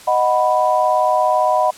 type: chord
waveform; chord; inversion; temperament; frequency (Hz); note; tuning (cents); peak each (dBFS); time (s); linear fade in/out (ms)
sine; B major; first; equal; 622.3 / 740 / 987.8; D#5 / F#5 / B5; 0 / 0 / 0; -17; 0.07-1.71; 10
effects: white hiss -40 dBFS RMS until 1.77 s + low-pass 10000 Hz 12 dB/octave